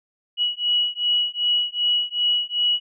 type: beating tone pair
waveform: sine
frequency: 2922 / 2924.6 Hz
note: F#7 / F#7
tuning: -22 / -21 cents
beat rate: 2.6 Hz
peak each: -22 dBFS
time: 0.37-2.8 s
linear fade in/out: 50 ms
effects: none